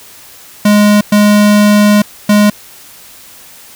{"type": "tone bursts at uneven times", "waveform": "square", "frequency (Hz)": 207.7, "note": "G#3", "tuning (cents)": 0, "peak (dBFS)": -5, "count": 3, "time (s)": [[0.65, 1.01], [1.12, 2.02], [2.29, 2.5]], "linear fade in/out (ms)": 5, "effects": ["white hiss -36 dBFS RMS until 3.75 s"]}